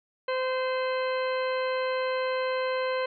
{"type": "harmonic tone", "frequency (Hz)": 516, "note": "C5", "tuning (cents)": -24, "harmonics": [1, 2, 3, 4, 5, 6, 8], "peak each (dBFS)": [-27, -33, -37, -39, -41, -43, -45], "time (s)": [0.28, 3.06], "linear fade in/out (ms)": 5, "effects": []}